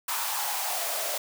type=noise with high-pass filter sweep; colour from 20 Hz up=white; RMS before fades=-30 dBFS; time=0.08-1.18 s; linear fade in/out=5 ms; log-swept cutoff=970 to 590 Hz; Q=4.9; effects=none